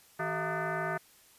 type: tone with frequency modulation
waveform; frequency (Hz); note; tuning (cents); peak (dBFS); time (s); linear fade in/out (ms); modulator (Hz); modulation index
sine; 429.8; A4; -41; -30; 0.19-0.98; 10; 269; 5.1
effects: white hiss -60 dBFS RMS until 1.38 s + resampled to 32000 Hz